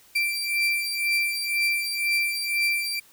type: beating tone pair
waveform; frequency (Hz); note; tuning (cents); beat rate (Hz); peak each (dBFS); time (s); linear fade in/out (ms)
35% pulse; 2349 / 2351; D7 / D7; 0 / +1; 2; -23 / -25; 0.15-3; 10
effects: white hiss -55 dBFS RMS until 3.12 s